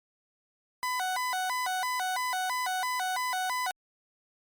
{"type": "tone with vibrato", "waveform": "30% pulse", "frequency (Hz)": 863, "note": "A5", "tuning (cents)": -34, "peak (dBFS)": -26, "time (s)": [0.83, 3.71], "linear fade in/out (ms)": 0, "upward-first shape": "square", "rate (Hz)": 3, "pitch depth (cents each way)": 260, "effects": ["Opus 48 kbps"]}